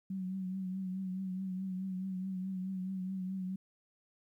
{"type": "tone with vibrato", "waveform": "sine", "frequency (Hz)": 187.8, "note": "F#3", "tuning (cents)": 26, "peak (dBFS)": -35, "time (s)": [0.1, 3.56], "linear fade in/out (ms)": 5, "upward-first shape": "triangle", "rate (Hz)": 4.7, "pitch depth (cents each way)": 48, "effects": ["12-bit"]}